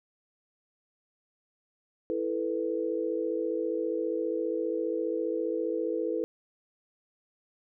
sine chord, E suspended fourth, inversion none, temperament just, 329.6 / 439.5 / 494.4 Hz, E4 / A4 / B4, 0 / -2 / +2 cents, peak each -32 dBFS, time 2.1-6.24 s, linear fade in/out 0 ms, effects none

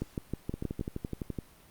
two click trains, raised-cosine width 3 ms, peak -21 / -19 dBFS, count 11 / 6, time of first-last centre 0.54-1.387 / 0.02-0.811 s, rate 11.8 / 6.32 Hz, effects pink hiss -58 dBFS RMS until 1.7 s + Opus 48 kbps

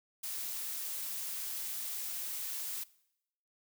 blue noise, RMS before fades -39 dBFS, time 0.23-2.84 s, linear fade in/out 10 ms, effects noise-tail reverb RT60 0.8 s tail -21 dB re dry

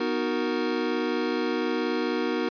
square chord, B major seventh, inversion none, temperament equal, 246.9 / 311.1 / 370 / 466.2 Hz, B3 / D#4 / F#4 / A#4, 0 / 0 / 0 / 0 cents, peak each -31 dBFS, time 0-2.49 s, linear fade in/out 5 ms, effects resampled to 11025 Hz

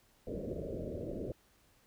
white low-pass noise, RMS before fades -40 dBFS, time 0.27-1.32 s, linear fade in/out 2 ms, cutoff 610 Hz, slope 96 dB/octave, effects pink hiss -68 dBFS RMS until 1.86 s

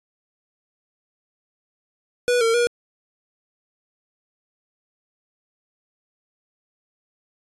square tone with pitch steps, 489.1 / 455.5 / 478.7 Hz, B4 / A#4 / A#4, -17 / -40 / +46 cents, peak -17 dBFS, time 2.28-2.67 s, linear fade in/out 0 ms, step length 130 ms, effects resampled to 24000 Hz

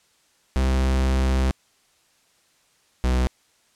45% pulse tone pair in turn, 65.41 / 63.03 Hz, C2 / B1, 0 / +36 cents, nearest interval minor second, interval 64 cents, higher first, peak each -18 dBFS, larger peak neither, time 0.56-1.51 / 3.04-3.27 s, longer first, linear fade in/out 0 ms, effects white hiss -62 dBFS RMS until 3.75 s + low-pass 9000 Hz 12 dB/octave

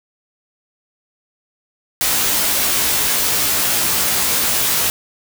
white noise with comb filter, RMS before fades -17 dBFS, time 2.01-4.9 s, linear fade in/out 0 ms, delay 17 ms, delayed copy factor +0.85, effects none

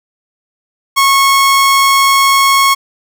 sawtooth tone, 1096 Hz, C#6, 20 cents flat, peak -3 dBFS, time 0.96-2.75 s, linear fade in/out 20 ms, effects none

